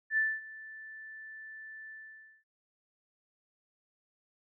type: tone with ADSR envelope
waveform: sine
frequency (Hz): 1760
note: A6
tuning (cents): 0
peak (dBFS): -24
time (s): 0.1-2.44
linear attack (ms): 74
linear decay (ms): 230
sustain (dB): -20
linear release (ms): 540
effects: none